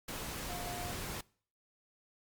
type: tone in noise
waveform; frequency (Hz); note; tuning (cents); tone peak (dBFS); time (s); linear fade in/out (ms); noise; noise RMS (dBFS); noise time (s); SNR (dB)
sine; 709; F5; +26; -43; 0.49-0.92; 5; pink; -41; 0.08-1.21; -5
effects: noise-tail reverb RT60 0.5 s tail -24 dB re dry + Opus 48 kbps